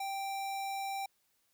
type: tone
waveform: square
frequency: 784 Hz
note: G5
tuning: in tune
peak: -36 dBFS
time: 0-1.06 s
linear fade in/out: 5 ms
effects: white hiss -75 dBFS RMS until 1.53 s